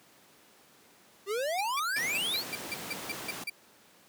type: exponential sweep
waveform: square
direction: up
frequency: 380 to 4699 Hz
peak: -30 dBFS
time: 1.26-2.44 s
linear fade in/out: 50 ms
type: tone bursts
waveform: 35% pulse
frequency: 2349 Hz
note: D7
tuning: in tune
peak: -30 dBFS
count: 11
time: 1.58-3.499 s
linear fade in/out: 5 ms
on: 29 ms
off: 160 ms
type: noise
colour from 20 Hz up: pink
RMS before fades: -39 dBFS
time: 1.96-3.44 s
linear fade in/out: 5 ms
effects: pink hiss -59 dBFS RMS until 4.08 s + high-pass 200 Hz 12 dB/octave